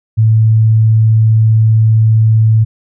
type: tone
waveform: sine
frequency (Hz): 110.6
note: A2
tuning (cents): +9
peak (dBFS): -5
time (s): 0.17-2.65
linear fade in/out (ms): 20
effects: none